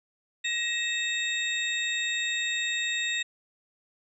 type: tone cluster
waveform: sine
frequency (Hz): 1892 / 2625 / 3711 / 7480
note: A#6 / E7 / A#7 / A#8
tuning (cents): +25 / -8 / -9 / +5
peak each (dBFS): -31 / -32 / -31 / -37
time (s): 0.44-3.23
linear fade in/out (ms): 10
effects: none